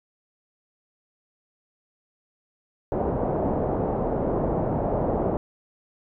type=low-pass noise; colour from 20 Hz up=white; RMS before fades=-25 dBFS; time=2.92-5.37 s; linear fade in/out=0 ms; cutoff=700 Hz; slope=24 dB/octave; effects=none